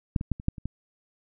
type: clicks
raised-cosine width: 5 ms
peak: -10 / -20 / -13 / -26 / -11 / -27 / -18 dBFS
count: 7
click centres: 0.162 / 0.211 / 0.317 / 0.399 / 0.484 / 0.582 / 0.656 s
effects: none